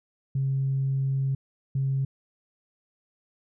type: tone bursts at uneven times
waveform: sine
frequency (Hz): 135.2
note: C#3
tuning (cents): -43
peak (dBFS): -22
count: 2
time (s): 0.35-1.35 / 1.75-2.05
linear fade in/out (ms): 5
effects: tanh soft clip ceiling -18 dBFS